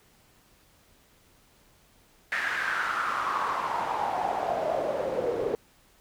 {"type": "noise with band-pass filter sweep", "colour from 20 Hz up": "pink", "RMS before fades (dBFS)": -29, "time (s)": [2.32, 5.55], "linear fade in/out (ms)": 0, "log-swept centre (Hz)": [1800, 440], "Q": 5.6, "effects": ["pink hiss -61 dBFS RMS until 6 s"]}